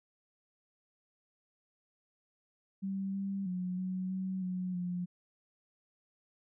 sine tone with pitch steps, 194 / 196.1 / 181.7 / 185.5 / 188.3 / 183 / 178 Hz, G3 / G3 / F#3 / F#3 / F#3 / F#3 / F3, -18 / +1 / -31 / +5 / +31 / -19 / +33 cents, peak -33 dBFS, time 2.82-5.06 s, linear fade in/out 20 ms, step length 320 ms, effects none

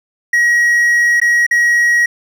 triangle tone with dropouts, 1902 Hz, A#6, 34 cents sharp, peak -7 dBFS, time 0.33-2.06 s, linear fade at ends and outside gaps 5 ms, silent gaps 1.201-1.215 / 1.466-1.51 s, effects none

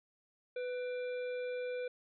harmonic tone with a mistuned harmonic, 497.6 Hz, B4, 13 cents sharp, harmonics 1 / 3 / 5 / 7 / 8, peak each -36 / -50 / -50 / -61 / -63 dBFS, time 0.56-1.88 s, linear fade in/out 5 ms, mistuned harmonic 5, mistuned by -84 cents, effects none

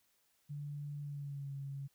sine tone with pitch glide, 145.4 to 138.59 Hz, D3 to C#3, -17 to 0 cents, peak -40 dBFS, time 0.49-1.88 s, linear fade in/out 20 ms, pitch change -83 cents, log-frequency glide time 1.01-1.53 s, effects white hiss -75 dBFS RMS until 1.94 s

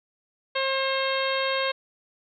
harmonic tone, 535 Hz, C5, 38 cents sharp, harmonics 1 / 2 / 3 / 4 / 5 / 6 / 7 / 8, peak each -27 / -30 / -32 / -33 / -34 / -35 / -35 / -36 dBFS, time 0.55-1.72 s, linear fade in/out 10 ms, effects none

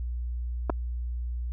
clicks, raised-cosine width 1 ms, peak -13 dBFS, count 2, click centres 0.697 / 0.7 s, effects added 60 Hz sine -29 dBFS peak until 1.52 s

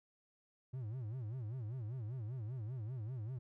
triangle tone with vibrato, 117.5 Hz, A#2, 14 cents sharp, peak -38 dBFS, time 0.73-3.39 s, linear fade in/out 10 ms, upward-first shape sine, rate 5.1 Hz, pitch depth 220 cents each way, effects none

